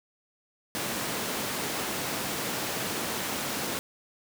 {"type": "high-pass noise", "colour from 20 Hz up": "pink", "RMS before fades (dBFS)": -32, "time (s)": [0.75, 3.79], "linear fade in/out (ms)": 0, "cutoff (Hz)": 180, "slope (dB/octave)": 12, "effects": []}